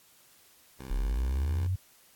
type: tone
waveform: 10% pulse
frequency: 65.41 Hz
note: C2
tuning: in tune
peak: -33 dBFS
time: 0.79-1.67 s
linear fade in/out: 10 ms
type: linear sweep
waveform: sine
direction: up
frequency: 36.53 to 96.4 Hz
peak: -26 dBFS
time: 0.9-1.76 s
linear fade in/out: 10 ms
effects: white hiss -60 dBFS RMS until 2.15 s + AAC 64 kbps